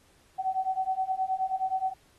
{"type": "beating tone pair", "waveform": "sine", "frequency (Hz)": [752, 761.5], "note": ["F#5", "F#5"], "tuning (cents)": [28, 50], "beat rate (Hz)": 9.5, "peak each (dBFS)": [-30, -29], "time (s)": [0.38, 1.94], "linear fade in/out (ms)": 20, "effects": ["pink hiss -63 dBFS RMS until 2.18 s", "AAC 32 kbps"]}